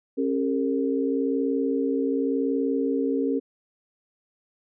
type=tone cluster; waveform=sine; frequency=272.2 / 397.3 / 458.2 Hz; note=C#4 / G4 / A#4; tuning=-31 / +23 / -30 cents; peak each=-24 / -29 / -27 dBFS; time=0.17-3.4 s; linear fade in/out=20 ms; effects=none